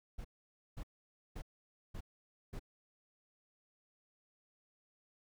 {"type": "noise bursts", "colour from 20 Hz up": "brown", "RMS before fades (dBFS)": -43, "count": 5, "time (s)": [0.18, 2.595], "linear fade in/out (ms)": 10, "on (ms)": 67, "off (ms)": 520, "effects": []}